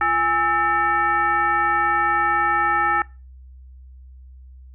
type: tone with frequency modulation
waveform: sine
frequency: 1309 Hz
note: E6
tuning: 13 cents flat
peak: -16 dBFS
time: 0.01-3.02 s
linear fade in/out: 2 ms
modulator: 482 Hz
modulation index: 1.2
effects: noise-tail reverb RT60 0.3 s tail -23 dB re dry + added 64 Hz sine -40 dBFS peak until 4.74 s